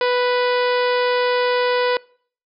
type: harmonic tone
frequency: 493.9 Hz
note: B4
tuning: in tune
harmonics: 1 / 2 / 3 / 4 / 5 / 6 / 7 / 8 / 9 / 10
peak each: -17 / -23 / -27 / -29 / -31 / -33 / -34 / -35 / -36 / -37 dBFS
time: 0.01-1.97 s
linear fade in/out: 2 ms
effects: noise-tail reverb RT60 0.5 s tail -24 dB re dry